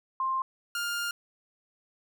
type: tone pair in turn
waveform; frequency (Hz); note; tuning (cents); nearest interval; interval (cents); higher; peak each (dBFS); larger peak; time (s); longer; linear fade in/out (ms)
sine / sawtooth; 1054 / 1406.9; C6 / F6; +12 / +12; perfect fourth; 500; second; -26; neither; 0.2-0.42 / 0.75-1.11; second; 2
effects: none